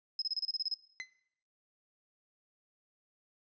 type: tone bursts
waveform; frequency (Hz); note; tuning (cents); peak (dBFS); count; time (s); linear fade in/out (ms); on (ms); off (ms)
sine; 5120; D#8; +49; -31; 10; 0.19-0.741; 2; 29; 29
type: tone with exponential decay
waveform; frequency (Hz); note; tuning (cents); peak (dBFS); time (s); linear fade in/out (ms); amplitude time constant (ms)
40% pulse; 2039; C7; -45; -33; 1-1.1; 0; 20
effects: noise-tail reverb RT60 0.7 s tail -20 dB re dry + resampled to 16000 Hz